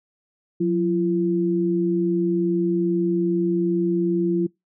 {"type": "tone pair together", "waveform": "sine", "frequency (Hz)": [180.27, 340.3], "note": ["F#3", "F4"], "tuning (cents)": [-45, -45], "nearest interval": "major seventh", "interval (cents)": 1100, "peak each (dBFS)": [-22, -20], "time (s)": [0.6, 4.47], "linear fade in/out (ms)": 10, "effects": ["noise-tail reverb RT60 0.2 s tail -26 dB re dry"]}